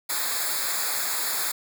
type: noise with comb filter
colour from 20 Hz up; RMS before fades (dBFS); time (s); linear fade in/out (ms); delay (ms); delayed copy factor
white; -27; 0.09-1.52; 10; 0.34; -1
effects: none